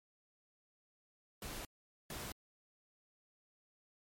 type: noise bursts at uneven times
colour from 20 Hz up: pink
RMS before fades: -45 dBFS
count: 2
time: 1.42-1.65 / 2.1-2.32 s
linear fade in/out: 2 ms
effects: MP3 64 kbps